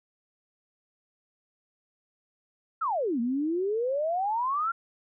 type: exponential two-way sweep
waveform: sine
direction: down then up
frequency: 1400 to 227.1 to 1400 Hz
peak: -25 dBFS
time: 2.81-4.72 s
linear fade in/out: 10 ms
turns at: 3.2 s
effects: none